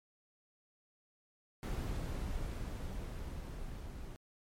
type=noise with level ramp; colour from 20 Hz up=brown; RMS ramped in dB=-36 to -46 dBFS; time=1.63-4.16 s; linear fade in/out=0 ms; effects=MP3 64 kbps